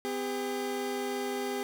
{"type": "tone pair together", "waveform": "30% pulse", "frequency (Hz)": [253.9, 402.3], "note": ["B3", "G4"], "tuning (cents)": [48, 45], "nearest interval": "minor sixth", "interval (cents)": 797, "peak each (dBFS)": [-34, -30], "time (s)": [0.05, 1.63], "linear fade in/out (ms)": 0, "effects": []}